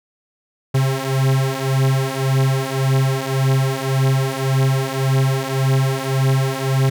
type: beating tone pair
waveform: 45% pulse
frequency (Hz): 132.7 / 134.5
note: C3 / C3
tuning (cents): +25 / +48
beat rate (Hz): 1.8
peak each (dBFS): -19 / -18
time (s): 0.74-6.9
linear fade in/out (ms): 10
effects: none